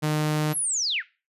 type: tone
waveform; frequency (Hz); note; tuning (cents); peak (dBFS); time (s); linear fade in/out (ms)
sawtooth; 152.5; D#3; -34; -18; 0.02-0.54; 20
type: linear sweep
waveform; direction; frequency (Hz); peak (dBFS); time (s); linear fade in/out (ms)
sine; down; 11840 to 1239; -23; 0.52-1.03; 50
effects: noise-tail reverb RT60 0.3 s tail -19 dB re dry + resampled to 32000 Hz